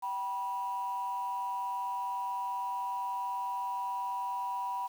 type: tone pair together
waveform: sine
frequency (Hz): 774.7 / 976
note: G5 / B5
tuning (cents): -21 / -21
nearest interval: major third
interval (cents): 400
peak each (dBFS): -38 / -32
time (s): 0.02-4.88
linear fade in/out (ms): 20
effects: tanh soft clip ceiling -27 dBFS + 9-bit